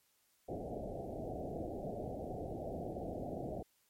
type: low-pass noise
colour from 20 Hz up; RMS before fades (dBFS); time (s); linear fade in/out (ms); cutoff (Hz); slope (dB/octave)
white; -42; 0.48-3.63; 10; 750; 96
effects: white hiss -74 dBFS RMS until 3.89 s + MP3 64 kbps